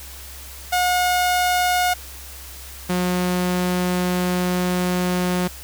sawtooth tone pair in turn, 722 / 179.98 Hz, F#5 / F#3, -43 / -48 cents, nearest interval 2 octaves, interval 2405 cents, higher first, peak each -13 / -15 dBFS, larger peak first, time 0.72-1.94 / 2.89-5.48 s, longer second, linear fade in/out 10 ms, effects added 66 Hz sine -39 dBFS peak until 5.63 s + white hiss -39 dBFS RMS until 5.63 s

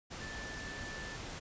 sine tone in noise, 1760 Hz, A6, in tune, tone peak -45 dBFS, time 0.2-1.17 s, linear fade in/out 20 ms, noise pink, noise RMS -44 dBFS, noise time 0.1-1.4 s, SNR -4 dB, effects resampled to 16000 Hz

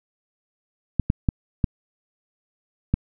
clicks, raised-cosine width 5 ms, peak -6 dBFS, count 5, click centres 0.997 / 1.101 / 1.288 / 1.642 / 2.94 s, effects none

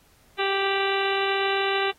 harmonic tone with a mistuned harmonic, 392 Hz, G4, in tune, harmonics 1 / 2 / 3 / 4 / 5 / 6 / 7 / 8 / 9 / 10, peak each -26 / -29 / -31 / -32 / -33 / -34 / -34 / -35 / -36 / -36 dBFS, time 0.38-1.92 s, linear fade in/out 20 ms, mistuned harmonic 8, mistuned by -76 cents, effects pink hiss -59 dBFS RMS until 1.98 s + AAC 48 kbps

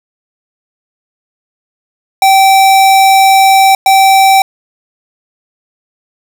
square tone bursts at uneven times, 775 Hz, G5, 20 cents flat, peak -4 dBFS, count 2, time 2.22-3.75 / 3.86-4.42 s, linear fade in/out 2 ms, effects none

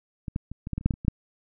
clicks, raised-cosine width 5 ms, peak -20 / -15 / -24 / -21 / -17 / -16 / -29 / -7 / -12 / -27 / -23 / -6 dBFS, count 12, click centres 0.282 / 0.361 / 0.516 / 0.671 / 0.733 / 0.78 / 0.811 / 0.86 / 0.908 / 0.939 / 1.049 / 1.082 s, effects none

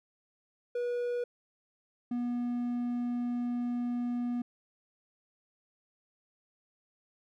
triangle tone pair in turn, 484.7 / 242.3 Hz, B4 / B3, -32 / -33 cents, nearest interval octave, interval 1201 cents, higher first, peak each -28 dBFS, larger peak neither, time 0.75-1.24 / 2.11-4.42 s, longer second, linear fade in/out 5 ms, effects none

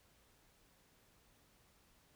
silence, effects pink hiss -70 dBFS RMS until 2.15 s

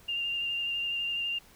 sine tone with vibrato, 2794 Hz, F7, in tune, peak -29 dBFS, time 0.08-1.39 s, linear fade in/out 10 ms, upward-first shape sine, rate 12 Hz, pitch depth 17 cents each way, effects pink hiss -57 dBFS RMS until 1.55 s

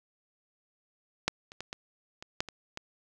clicks, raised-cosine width 0.2 ms, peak -8 / -29 / -20 / -20 / -25 / -11 / -24 / -20 dBFS, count 8, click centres 1.28 / 1.519 / 1.606 / 1.729 / 2.225 / 2.405 / 2.487 / 2.774 s, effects none

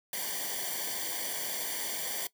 white noise with comb filter, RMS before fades -35 dBFS, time 0.13-2.27 s, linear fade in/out 2 ms, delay 0.76 ms, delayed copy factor -0.95, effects noise-tail reverb RT60 0.1 s tail -19 dB re dry

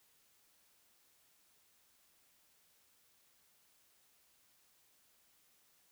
silence, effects white hiss -71 dBFS RMS until 5.91 s

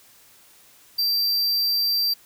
square tone, 4699 Hz, D8, in tune, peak -20 dBFS, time 0.98-2.14 s, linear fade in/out 10 ms, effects white hiss -53 dBFS RMS until 2.25 s

